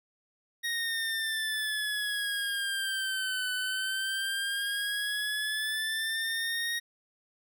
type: exponential two-way sweep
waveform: 25% pulse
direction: down then up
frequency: 1876 to 1500 to 1876 Hz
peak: -26 dBFS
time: 0.63-6.8 s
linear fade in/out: 20 ms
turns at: 3.51 s
effects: none